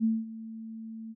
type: tone with ADSR envelope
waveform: sine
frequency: 223.3 Hz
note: A3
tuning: 26 cents sharp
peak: -21 dBFS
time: 0-1.15 s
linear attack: 41 ms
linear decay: 210 ms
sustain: -17 dB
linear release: 41 ms
effects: none